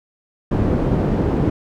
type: low-pass noise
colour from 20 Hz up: white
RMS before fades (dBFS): -18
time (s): 0.51-1.5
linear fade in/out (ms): 5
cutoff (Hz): 310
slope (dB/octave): 12
effects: none

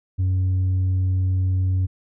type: tone with tanh clipping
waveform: triangle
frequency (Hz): 93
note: F#2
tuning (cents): +9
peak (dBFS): -18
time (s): 0.18-1.87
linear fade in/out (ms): 20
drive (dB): 7
effects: none

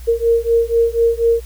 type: beating tone pair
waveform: sine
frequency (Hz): 461.3 / 465.4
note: A#4 / A#4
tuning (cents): -18 / -3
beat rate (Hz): 4.1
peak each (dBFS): -15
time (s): 0.07-1.41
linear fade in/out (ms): 20
effects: added 60 Hz sine -30 dBFS peak until 1.45 s + white hiss -45 dBFS RMS until 1.45 s

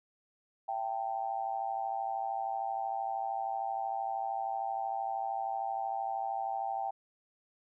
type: tone with amplitude modulation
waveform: sine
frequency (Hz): 784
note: G5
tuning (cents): 0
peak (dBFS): -28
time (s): 0.68-6.91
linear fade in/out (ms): 10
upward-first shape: sine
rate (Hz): 113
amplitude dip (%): 90
effects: none

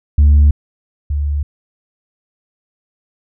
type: tone pair in turn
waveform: sine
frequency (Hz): 73 / 72.63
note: D2 / D2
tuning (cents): -10 / -19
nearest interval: unison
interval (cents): 9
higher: first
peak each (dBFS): -3 / -14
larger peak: first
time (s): 0.18-0.51 / 1.1-1.43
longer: neither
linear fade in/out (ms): 5
effects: tanh soft clip ceiling -4 dBFS

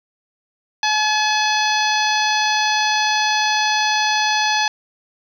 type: harmonic tone with a mistuned harmonic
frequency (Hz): 854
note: G#5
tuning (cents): +48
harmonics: 1 / 2 / 3 / 4 / 5 / 6 / 7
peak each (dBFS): -19 / -22 / -24 / -25 / -26 / -27 / -27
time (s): 0.83-4.68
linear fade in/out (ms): 2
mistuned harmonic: 6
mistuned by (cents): -80
effects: 8-bit

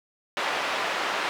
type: band-pass noise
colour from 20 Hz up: pink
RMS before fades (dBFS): -28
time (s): 0.37-1.29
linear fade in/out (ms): 0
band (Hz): 660 to 3000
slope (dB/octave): 12
effects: none

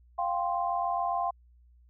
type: chord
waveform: sine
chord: F suspended second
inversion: none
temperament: just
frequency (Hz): 698.5 / 785.8 / 1047.7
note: F5 / G5 / C6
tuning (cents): 0 / +4 / +2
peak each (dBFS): -30 / -32 / -32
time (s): 0.18-1.31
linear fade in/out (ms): 10
effects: added 60 Hz sine -56 dBFS peak until 1.89 s

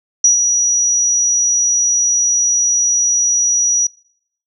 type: tone with ADSR envelope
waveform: sine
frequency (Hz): 5820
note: F#8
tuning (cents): -29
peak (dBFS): -5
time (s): 0.24-3.87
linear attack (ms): 5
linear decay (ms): 120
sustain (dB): -6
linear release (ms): 6
effects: noise-tail reverb RT60 0.7 s tail -25 dB re dry

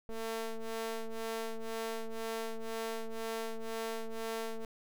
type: ring-modulated tone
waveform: sawtooth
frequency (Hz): 225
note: A3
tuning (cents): +39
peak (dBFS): -29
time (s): 0.09-4.65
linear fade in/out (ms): 2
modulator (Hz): 224
effects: none

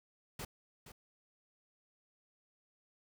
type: noise with echo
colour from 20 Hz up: pink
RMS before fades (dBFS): -43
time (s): 0.39-0.45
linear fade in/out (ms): 5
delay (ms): 470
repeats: 1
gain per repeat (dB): -11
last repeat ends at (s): 0.92
effects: none

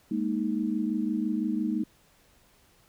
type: chord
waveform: sine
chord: Ab suspended second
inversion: none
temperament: just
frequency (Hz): 207.7 / 233.6 / 311.5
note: Ab3 / Bb3 / Eb4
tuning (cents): 0 / +4 / +2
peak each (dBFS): -30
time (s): 0.11-1.84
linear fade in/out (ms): 5
effects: pink hiss -62 dBFS RMS until 2.88 s

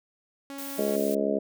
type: tone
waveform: sawtooth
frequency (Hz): 277.2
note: C#4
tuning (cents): 0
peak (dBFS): -33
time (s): 0.5-0.96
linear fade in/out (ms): 0
type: noise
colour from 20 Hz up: blue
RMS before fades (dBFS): -39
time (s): 0.58-1.15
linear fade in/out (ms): 5
type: harmonic tone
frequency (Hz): 69.6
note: C#2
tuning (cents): +8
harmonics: 3 / 4 / 5 / 6 / 7 / 8 / 9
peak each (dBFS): -31 / -31 / -35 / -29 / -35 / -33 / -29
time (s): 0.78-1.39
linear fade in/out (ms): 10
effects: none

